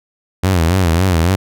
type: tone with vibrato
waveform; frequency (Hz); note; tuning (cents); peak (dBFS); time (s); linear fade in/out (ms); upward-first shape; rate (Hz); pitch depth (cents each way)
sawtooth; 87.9; F2; +12; -7; 0.43-1.36; 10; sine; 3.6; 150
effects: none